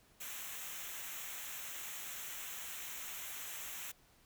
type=noise with comb filter; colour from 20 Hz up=white; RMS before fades=-45 dBFS; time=0.2-3.92 s; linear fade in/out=10 ms; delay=0.21 ms; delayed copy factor=-0.7; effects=pink hiss -67 dBFS RMS until 4.25 s